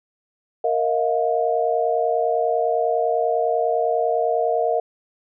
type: tone cluster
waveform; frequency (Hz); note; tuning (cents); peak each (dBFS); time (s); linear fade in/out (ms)
sine; 465.3 / 638 / 708; A#4 / D#5 / F5; -3 / +43 / +23; -22; 0.64-4.8; 5
effects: none